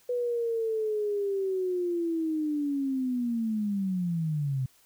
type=linear sweep; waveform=sine; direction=down; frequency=493.9 to 127.1 Hz; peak=-26 dBFS; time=0.09-4.66 s; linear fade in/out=5 ms; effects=white hiss -62 dBFS RMS until 4.85 s